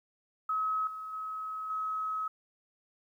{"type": "tone with level steps", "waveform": "sine", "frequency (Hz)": 1280, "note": "D#6", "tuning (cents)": 49, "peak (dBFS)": [-28, -38, -35, -31], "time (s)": [0.49, 2.28], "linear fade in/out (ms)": 5, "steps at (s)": [0.87, 1.13, 1.7], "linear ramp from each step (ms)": 2, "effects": ["11-bit"]}